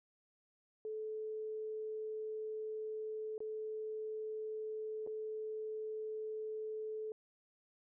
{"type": "tone with dropouts", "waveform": "sine", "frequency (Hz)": 433.8, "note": "A4", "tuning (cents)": -25, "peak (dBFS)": -39, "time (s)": [0.85, 7.12], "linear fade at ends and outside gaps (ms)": 1, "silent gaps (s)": [[3.38, 3.404], [5.065, 5.073]], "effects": []}